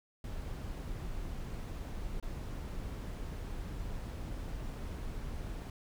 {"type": "noise with dropouts", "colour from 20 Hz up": "brown", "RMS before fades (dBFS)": -40, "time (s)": [0.24, 5.7], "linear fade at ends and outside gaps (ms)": 2, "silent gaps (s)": [2.2, 2.226], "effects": []}